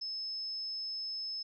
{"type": "tone", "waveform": "sine", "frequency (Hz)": 5220, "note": "E8", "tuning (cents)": -18, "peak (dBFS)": -36, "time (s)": [0.01, 1.43], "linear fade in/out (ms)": 10, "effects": []}